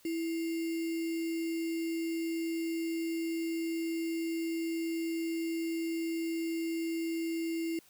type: tone with sample-and-hold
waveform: sine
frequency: 329.6 Hz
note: E4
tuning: in tune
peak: -31 dBFS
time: 0.05-7.79 s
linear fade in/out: 2 ms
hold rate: 2450 Hz
effects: white hiss -62 dBFS RMS until 7.89 s

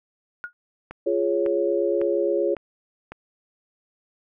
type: tone with exponential decay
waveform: sine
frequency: 1440 Hz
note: F#6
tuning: 47 cents flat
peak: -25 dBFS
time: 0.44-0.53 s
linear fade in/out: 0 ms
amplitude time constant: 18 ms
type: click train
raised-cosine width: 0.5 ms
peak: -21 dBFS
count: 5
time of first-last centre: 0.91-3.12 s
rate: 1.81 Hz
type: chord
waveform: sine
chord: Db major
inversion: first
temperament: equal with one note detuned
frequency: 346.8 / 415.3 / 554.4 Hz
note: F4 / Ab4 / Db5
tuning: -12 / 0 / 0 cents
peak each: -24 dBFS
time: 1.06-2.55 s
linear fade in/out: 10 ms
effects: none

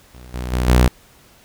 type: tone with level steps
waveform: sawtooth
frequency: 61.74 Hz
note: B1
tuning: in tune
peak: -34 / -20 / -13 / -6 dBFS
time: 0.14-0.88 s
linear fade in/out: 5 ms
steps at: 0.34 / 0.52 / 0.68 s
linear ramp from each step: 5 ms
effects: pink hiss -50 dBFS RMS until 1.44 s

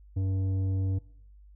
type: tone with tanh clipping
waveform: sine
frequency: 95.4 Hz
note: G2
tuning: 47 cents flat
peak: -27 dBFS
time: 0.16-0.99 s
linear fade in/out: 10 ms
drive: 9 dB
effects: noise-tail reverb RT60 0.6 s tail -20 dB re dry + added 50 Hz sine -50 dBFS peak until 1.55 s

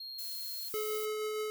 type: tone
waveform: triangle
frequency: 4242 Hz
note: C8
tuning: 23 cents sharp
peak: -40 dBFS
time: 0-0.69 s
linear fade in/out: 5 ms
type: noise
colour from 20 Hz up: violet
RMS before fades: -42 dBFS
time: 0.18-1.06 s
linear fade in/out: 10 ms
type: tone with tremolo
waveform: square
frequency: 429.1 Hz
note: A4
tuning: 43 cents flat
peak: -33 dBFS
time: 0.74-1.5 s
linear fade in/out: 0 ms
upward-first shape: triangle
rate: 6.4 Hz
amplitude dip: 25%
effects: none

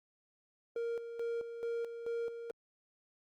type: tone with tremolo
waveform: triangle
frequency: 466.2 Hz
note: A#4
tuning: in tune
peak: -32 dBFS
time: 0.76-2.51 s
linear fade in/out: 2 ms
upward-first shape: square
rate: 2.3 Hz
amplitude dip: 60%
effects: Opus 48 kbps

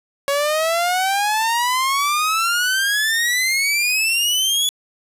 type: exponential sweep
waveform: sawtooth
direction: up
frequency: 554.4 to 3436 Hz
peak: -13 dBFS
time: 0.28-4.69 s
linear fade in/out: 0 ms
effects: resampled to 32000 Hz + 7-bit

